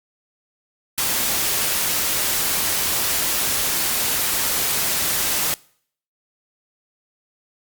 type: noise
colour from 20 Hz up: white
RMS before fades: -21 dBFS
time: 0.98-5.54 s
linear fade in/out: 0 ms
effects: noise-tail reverb RT60 0.6 s tail -24 dB re dry + Opus 48 kbps